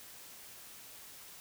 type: silence
effects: white hiss -52 dBFS RMS until 1.4 s